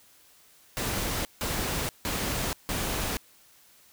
pink noise bursts, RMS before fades -30 dBFS, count 4, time 0.77-3.17 s, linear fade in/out 0 ms, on 480 ms, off 160 ms, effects white hiss -58 dBFS RMS until 3.92 s

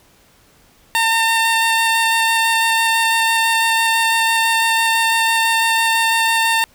15% pulse tone with vibrato, 906 Hz, A#5, 50 cents flat, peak -7 dBFS, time 0.95-6.64 s, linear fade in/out 0 ms, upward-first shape square, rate 6 Hz, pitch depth 8 cents each way, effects pink hiss -52 dBFS RMS until 6.74 s

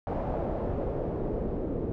pink noise with low-pass filter sweep, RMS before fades -31 dBFS, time 0.07-1.92 s, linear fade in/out 0 ms, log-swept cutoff 710 to 400 Hz, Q 2, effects none

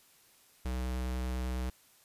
square tone with vibrato, 63 Hz, B1, 35 cents sharp, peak -33 dBFS, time 0.65-1.7 s, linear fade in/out 5 ms, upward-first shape triangle, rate 10 Hz, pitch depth 9 cents each way, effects white hiss -63 dBFS RMS until 2.04 s + resampled to 32000 Hz

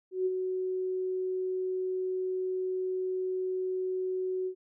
sine tone with ADSR envelope, 371.7 Hz, F#4, 8 cents sharp, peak -24 dBFS, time 0.11-4.55 s, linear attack 150 ms, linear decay 33 ms, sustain -5 dB, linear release 83 ms, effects none

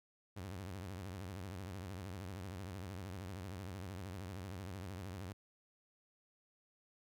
sawtooth tone with vibrato, 94 Hz, F#2, 28 cents sharp, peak -40 dBFS, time 0.36-5.33 s, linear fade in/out 10 ms, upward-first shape triangle, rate 13 Hz, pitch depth 210 cents each way, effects none

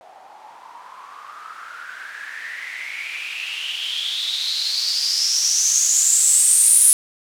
violet noise with low-pass filter sweep, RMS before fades -21 dBFS, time 0.01-6.93 s, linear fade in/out 0 ms, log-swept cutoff 730 to 10000 Hz, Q 9.1, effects none

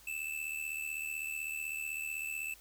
square tone with amplitude modulation, 2637 Hz, E7, in tune, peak -34 dBFS, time 0.07-2.54 s, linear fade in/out 5 ms, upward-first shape sine, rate 75.9 Hz, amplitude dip 70%, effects added 50 Hz sine -64 dBFS peak until 2.6 s + white hiss -59 dBFS RMS until 2.6 s

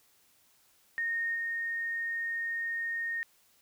sine tone with level steps, 1847 Hz, A#6, 16 cents flat, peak -29 / -31 dBFS, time 0.98-3.23 s, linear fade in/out 0 ms, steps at 1.34 s, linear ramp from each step 20 ms, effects white hiss -66 dBFS RMS until 3.61 s

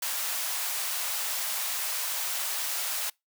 white high-pass noise, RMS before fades -31 dBFS, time 0.02-3.1 s, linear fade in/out 5 ms, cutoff 620 Hz, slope 24 dB/octave, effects noise-tail reverb RT60 0.2 s tail -26 dB re dry

